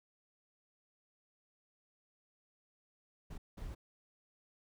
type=noise bursts at uneven times; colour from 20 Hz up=brown; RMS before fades=-44 dBFS; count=2; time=3.3-3.38 / 3.57-3.75 s; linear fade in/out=10 ms; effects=none